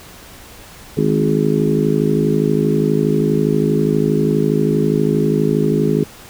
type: harmonic tone with a mistuned harmonic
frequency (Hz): 52.4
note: G#1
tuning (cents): +16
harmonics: 3 / 4 / 5 / 6 / 7 / 8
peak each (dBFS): -18 / -20 / -20 / -23 / -21 / -19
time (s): 0.97-6.04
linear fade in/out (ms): 5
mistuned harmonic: 3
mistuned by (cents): -22
effects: pink hiss -39 dBFS RMS until 6.29 s